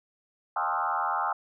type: tone with frequency modulation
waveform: sine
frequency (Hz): 1058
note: C6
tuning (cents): +19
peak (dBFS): -25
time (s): 0.56-1.33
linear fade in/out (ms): 5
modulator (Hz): 81.6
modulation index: 4.1
effects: none